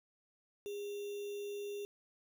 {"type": "tone with sample-and-hold", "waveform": "sine", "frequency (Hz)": 407.6, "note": "G#4", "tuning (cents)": -32, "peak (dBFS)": -39, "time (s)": [0.66, 1.85], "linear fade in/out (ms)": 0, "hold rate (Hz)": 3150, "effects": []}